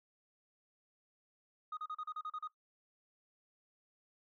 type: tone bursts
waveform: sine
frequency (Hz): 1244.5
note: D#6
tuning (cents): 0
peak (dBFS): -37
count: 9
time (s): 1.72-2.475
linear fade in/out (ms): 5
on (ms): 51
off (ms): 37
effects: noise-tail reverb RT60 0.1 s tail -17 dB re dry + tanh soft clip ceiling -37 dBFS